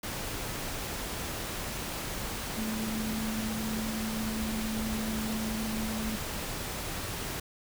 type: tone in noise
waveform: sine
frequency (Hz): 219.4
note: A3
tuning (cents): -5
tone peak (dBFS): -32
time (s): 2.57-6.16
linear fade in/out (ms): 5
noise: pink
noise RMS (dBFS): -36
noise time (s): 0.03-7.4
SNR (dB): +1
effects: none